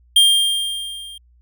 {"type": "tone with level ramp", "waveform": "square", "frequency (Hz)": 3200, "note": "G7", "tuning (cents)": 35, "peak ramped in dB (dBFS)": [-8, -35], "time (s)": [0.16, 1.18], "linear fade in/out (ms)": 5, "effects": ["added 60 Hz sine -50 dBFS peak until 1.41 s"]}